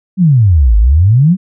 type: exponential two-way sweep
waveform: sine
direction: down then up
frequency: 197.8 to 50 to 197.8 Hz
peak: -4 dBFS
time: 0.17-1.37 s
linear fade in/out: 50 ms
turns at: 0.77 s
effects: none